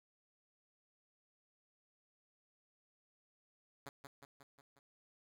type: tone with echo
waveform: 5% pulse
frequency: 139.5 Hz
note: C#3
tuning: 11 cents sharp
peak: -35 dBFS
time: 3.86-3.89 s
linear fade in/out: 2 ms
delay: 180 ms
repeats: 5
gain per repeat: -4 dB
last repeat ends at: 4.79 s
effects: none